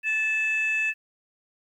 sine tone pair together, 1747 / 2618 Hz, A6 / E7, -13 / -13 cents, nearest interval perfect fifth, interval 700 cents, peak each -27 / -22 dBFS, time 0.03-0.94 s, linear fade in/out 50 ms, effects tanh soft clip ceiling -18 dBFS + 10-bit

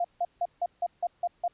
sine tone bursts, 698.5 Hz, F5, in tune, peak -24 dBFS, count 8, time 0-1.48 s, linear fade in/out 5 ms, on 45 ms, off 160 ms, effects pink hiss -68 dBFS RMS until 1.53 s + resampled to 8000 Hz

